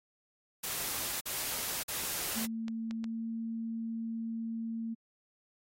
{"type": "noise bursts", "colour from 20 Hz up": "white", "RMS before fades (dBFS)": -36, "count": 3, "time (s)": [0.63, 2.46], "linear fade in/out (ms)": 10, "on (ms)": 580, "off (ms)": 45}
{"type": "clicks", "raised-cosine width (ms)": 0.2, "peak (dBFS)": -27, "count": 5, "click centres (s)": [1.587, 2.038, 2.682, 2.91, 3.042]}
{"type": "tone with pitch glide", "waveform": "sine", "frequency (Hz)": [225.4, 227], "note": ["A3", "A#3"], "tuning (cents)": [42, -46], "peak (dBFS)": -34, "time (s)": [2.35, 4.95], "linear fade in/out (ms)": 20, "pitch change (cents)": 12, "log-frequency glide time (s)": [2.95, 3.25]}
{"effects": ["AAC 48 kbps"]}